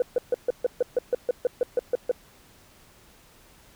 sine tone bursts, 493.9 Hz, B4, in tune, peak -17 dBFS, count 14, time 0-2.114 s, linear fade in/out 2 ms, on 21 ms, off 140 ms, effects tanh soft clip ceiling -15 dBFS + pink hiss -55 dBFS RMS until 3.75 s

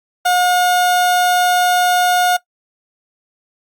30% pulse tone, 719 Hz, F#5, 50 cents flat, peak -9 dBFS, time 0.25-2.37 s, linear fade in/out 10 ms, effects noise-tail reverb RT60 0.1 s tail -19 dB re dry + Opus 48 kbps

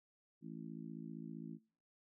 harmonic tone, 55.3 Hz, A1, 9 cents sharp, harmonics 3 / 4 / 5 / 6, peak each -50 / -50 / -52 / -55 dBFS, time 0.41-1.59 s, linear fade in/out 50 ms, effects noise-tail reverb RT60 0.5 s tail -25 dB re dry

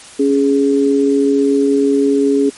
sine tone pair together, 278.8 / 416.2 Hz, C#4 / G#4, +10 / +4 cents, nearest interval perfect fifth, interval 694 cents, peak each -12 / -13 dBFS, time 0.19-2.5 s, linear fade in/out 10 ms, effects white hiss -37 dBFS RMS until 2.57 s + MP3 48 kbps

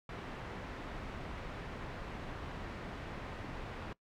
pink low-pass noise, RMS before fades -44 dBFS, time 0.09-3.93 s, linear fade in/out 2 ms, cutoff 2200 Hz, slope 12 dB/octave, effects noise-tail reverb RT60 0.1 s tail -21 dB re dry

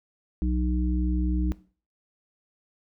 harmonic tone, 61.74 Hz, B1, in tune, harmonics 1 / 3 / 5, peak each -24 / -29 / -31 dBFS, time 0.42-1.52 s, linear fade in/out 0 ms, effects noise-tail reverb RT60 0.4 s tail -18 dB re dry

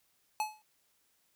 square tone with exponential decay, 857 Hz, A5, 46 cents flat, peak -28 dBFS, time 0.4-0.62 s, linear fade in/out 1 ms, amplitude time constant 47 ms, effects white hiss -73 dBFS RMS until 1.35 s

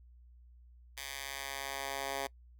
10% pulse tone with high-pass filter sweep, 137.2 Hz, C#3, 17 cents flat, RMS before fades -40 dBFS, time 0.97-2.27 s, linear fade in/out 5 ms, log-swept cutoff 2200 to 570 Hz, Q 0.75, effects noise-tail reverb RT60 0.1 s tail -24 dB re dry + added 60 Hz sine -55 dBFS peak until 2.59 s

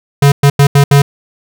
square tone bursts at uneven times, 141.4 Hz, C#3, 35 cents sharp, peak -4 dBFS, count 5, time 0.22-0.32 / 0.43-0.5 / 0.59-0.67 / 0.75-0.84 / 0.91-1.02 s, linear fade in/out 5 ms, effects none

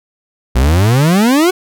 40% pulse exponential sweep, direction up, 58.27 to 380.3 Hz, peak -7 dBFS, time 0.55-1.51 s, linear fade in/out 10 ms, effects none

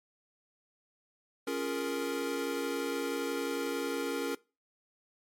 square chord, Bb minor seventh, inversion first, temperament equal, 277.2 / 349.2 / 415.3 / 466.2 Hz, Db4 / F4 / Ab4 / Bb4, 0 / 0 / 0 / 0 cents, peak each -37 / -40 / -40 / -36 dBFS, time 1.47-4.35 s, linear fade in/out 5 ms, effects noise-tail reverb RT60 0.3 s tail -22 dB re dry + MP3 64 kbps

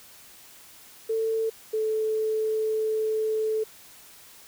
sine tone pair in turn, 446.2 / 436.3 Hz, A4 / A4, +24 / -15 cents, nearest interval unison, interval 39 cents, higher first, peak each -23 dBFS, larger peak neither, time 1.09-1.5 / 1.73-3.64 s, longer second, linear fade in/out 10 ms, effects white hiss -50 dBFS RMS until 4.47 s

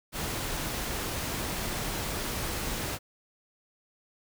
pink noise, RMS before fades -33 dBFS, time 0.12-2.99 s, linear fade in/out 50 ms, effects none

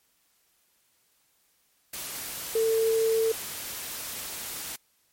sine tone in noise, 448.3 Hz, A4, 32 cents sharp, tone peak -21 dBFS, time 2.55-3.32 s, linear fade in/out 5 ms, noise white, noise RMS -36 dBFS, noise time 1.93-4.76 s, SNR +12 dB, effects white hiss -68 dBFS RMS until 5.12 s + MP3 64 kbps

